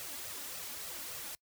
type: noise with flanger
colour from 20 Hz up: white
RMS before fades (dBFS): -43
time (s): 0-1.35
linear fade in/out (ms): 0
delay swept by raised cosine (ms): 1.5 to 3.6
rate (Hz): 3.5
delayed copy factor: +0.7
effects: noise-tail reverb RT60 0.1 s tail -25 dB re dry + high-pass 60 Hz 12 dB/octave